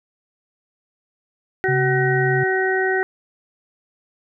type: harmonic tone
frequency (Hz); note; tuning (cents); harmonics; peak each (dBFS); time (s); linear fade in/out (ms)
377.6; F#4; +35; 1 / 2 / 4 / 5; -20 / -25 / -24 / -23; 1.64-3.03; 0
type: tone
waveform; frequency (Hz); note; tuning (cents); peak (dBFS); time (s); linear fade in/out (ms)
sine; 135.1; C#3; -44; -20; 1.68-2.44; 10
effects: none